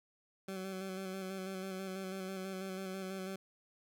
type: tone with vibrato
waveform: 20% pulse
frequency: 189.8 Hz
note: F#3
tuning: 44 cents sharp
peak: -35 dBFS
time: 0.48-3.36 s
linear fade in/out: 5 ms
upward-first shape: square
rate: 6.1 Hz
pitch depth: 24 cents each way
effects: none